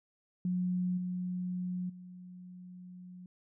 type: tone with level steps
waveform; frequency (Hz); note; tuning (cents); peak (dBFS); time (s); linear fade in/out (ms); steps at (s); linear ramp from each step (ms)
sine; 180.8; F#3; -40; -29 / -33 / -46; 0.45-3.26; 2; 0.97 / 1.89; 10
effects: none